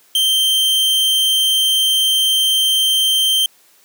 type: tone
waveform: 45% pulse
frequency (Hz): 3136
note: G7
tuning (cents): 0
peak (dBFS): -12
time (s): 0.15-3.46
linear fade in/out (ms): 2
effects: white hiss -52 dBFS RMS until 3.84 s + high-pass 200 Hz 12 dB/octave